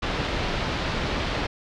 pink low-pass noise, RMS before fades -27 dBFS, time 0.02-1.47 s, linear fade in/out 10 ms, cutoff 4400 Hz, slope 24 dB/octave, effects none

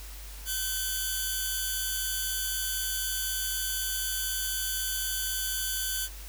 5% pulse tone pair together, 1528 / 3438 Hz, G6 / A7, -45 / -41 cents, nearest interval octave + major second, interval 1404 cents, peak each -20 / -26 dBFS, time 0.45-6.09 s, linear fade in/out 50 ms, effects added 50 Hz sine -41 dBFS peak until 6.28 s + white hiss -47 dBFS RMS until 6.28 s

